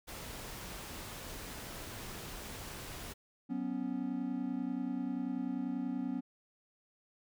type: noise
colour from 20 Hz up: pink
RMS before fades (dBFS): -45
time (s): 0.07-3.14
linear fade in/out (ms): 20
type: chord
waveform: triangle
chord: F# suspended fourth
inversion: none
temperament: equal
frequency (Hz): 185 / 246.9 / 277.2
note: F#3 / B3 / C#4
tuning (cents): 0 / 0 / 0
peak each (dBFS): -40 / -35 / -36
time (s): 3.49-6.21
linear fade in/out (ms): 20
effects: none